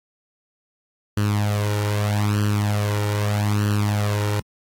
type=tone with flanger; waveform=sawtooth; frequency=103.83 Hz; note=G#2; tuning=in tune; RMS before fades=-21 dBFS; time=1.17-4.4 s; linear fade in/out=5 ms; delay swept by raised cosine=0.67 to 2.17 ms; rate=0.8 Hz; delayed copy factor=+0.7; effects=AAC 48 kbps